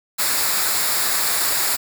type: noise with comb filter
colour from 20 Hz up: white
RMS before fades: -20 dBFS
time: 0.18-1.77 s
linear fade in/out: 20 ms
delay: 0.33 ms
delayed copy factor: -0.6
effects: none